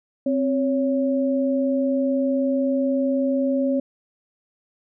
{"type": "tone pair together", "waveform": "sine", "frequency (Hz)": [263.3, 558], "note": ["C4", "C#5"], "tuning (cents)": [11, 11], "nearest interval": "octave + minor second", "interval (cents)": 1300, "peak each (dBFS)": [-20, -23], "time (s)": [0.26, 3.8], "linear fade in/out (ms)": 5, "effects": []}